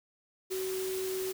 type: tone in noise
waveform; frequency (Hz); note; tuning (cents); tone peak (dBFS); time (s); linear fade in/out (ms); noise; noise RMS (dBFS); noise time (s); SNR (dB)
sine; 376.7; F#4; +31; -32; 0.5-1.33; 20; white; -41; 0.5-1.33; +6
effects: none